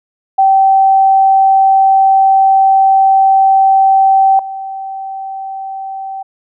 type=tone with level steps; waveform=sine; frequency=774 Hz; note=G5; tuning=22 cents flat; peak=-5 / -20 dBFS; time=0.38-6.23 s; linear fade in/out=10 ms; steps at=4.39 s; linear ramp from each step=2 ms; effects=none